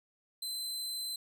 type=tone; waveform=sawtooth; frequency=4063 Hz; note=B7; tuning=48 cents sharp; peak=-33 dBFS; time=0.42-1.16 s; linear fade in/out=5 ms; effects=12-bit